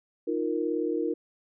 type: chord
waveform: sine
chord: Eb suspended second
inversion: none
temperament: equal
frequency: 311.1 / 349.2 / 466.2 Hz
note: Eb4 / F4 / Bb4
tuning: 0 / 0 / 0 cents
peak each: -30 dBFS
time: 0.27-1.14 s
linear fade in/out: 10 ms
effects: none